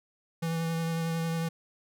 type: tone with vibrato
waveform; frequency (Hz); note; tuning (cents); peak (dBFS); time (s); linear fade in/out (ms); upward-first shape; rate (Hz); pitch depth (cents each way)
square; 164.81; E3; 0; -29; 0.42-1.49; 10; triangle; 11; 18
effects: none